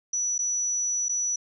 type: tone with dropouts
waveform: sine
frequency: 5910 Hz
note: F#8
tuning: 3 cents flat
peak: -24 dBFS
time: 0.13-1.36 s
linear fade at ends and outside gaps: 5 ms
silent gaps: 0.381-0.389 / 1.085-1.092 s
effects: none